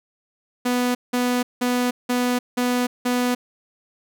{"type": "tone bursts", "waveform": "sawtooth", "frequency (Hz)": 246.9, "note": "B3", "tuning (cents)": 0, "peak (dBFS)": -15, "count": 6, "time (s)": [0.65, 3.35], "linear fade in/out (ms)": 10, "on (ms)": 300, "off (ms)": 180, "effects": []}